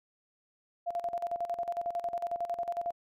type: tone with tremolo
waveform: sine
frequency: 691 Hz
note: F5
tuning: 19 cents flat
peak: -29 dBFS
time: 0.86-2.92 s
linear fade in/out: 20 ms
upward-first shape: square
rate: 11 Hz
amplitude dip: 75%
effects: none